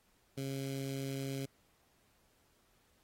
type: tone with notch filter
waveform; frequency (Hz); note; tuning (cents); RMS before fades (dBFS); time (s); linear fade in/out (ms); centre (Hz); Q
15% pulse; 136; C#3; -33; -39; 0.37-1.46; 10; 1100; 0.51
effects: pink hiss -72 dBFS RMS until 3.03 s + AAC 48 kbps